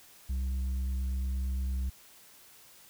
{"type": "tone with tanh clipping", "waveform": "triangle", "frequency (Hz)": 64.9, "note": "C2", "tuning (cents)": -13, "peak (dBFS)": -30, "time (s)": [0.29, 1.9], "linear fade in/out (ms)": 10, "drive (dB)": 9, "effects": ["white hiss -56 dBFS RMS until 2.89 s"]}